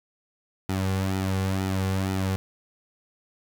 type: tone with flanger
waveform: sawtooth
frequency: 95.4 Hz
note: G2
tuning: 47 cents flat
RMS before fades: -26 dBFS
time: 0.69-2.36 s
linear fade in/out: 0 ms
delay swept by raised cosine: 1.8 to 3.2 ms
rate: 2.1 Hz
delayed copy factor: -0.65
effects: none